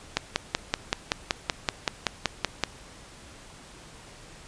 click train, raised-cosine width 0.2 ms, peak -5 dBFS, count 14, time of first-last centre 0.17-2.637 s, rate 5.27 Hz, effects pink hiss -48 dBFS RMS until 4.47 s + resampled to 22050 Hz

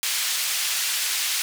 pink band-pass noise, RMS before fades -25 dBFS, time 0.03-1.42 s, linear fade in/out 0 ms, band 2500 to 14000 Hz, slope 12 dB/octave, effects none

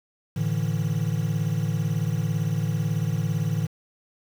triangle chord, A suspended fourth, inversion none, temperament equal, 110 / 146.83 / 164.81 Hz, A2 / D3 / E3, 0 / 0 / 0 cents, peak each -25 dBFS, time 0.36-3.67 s, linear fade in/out 10 ms, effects 7-bit

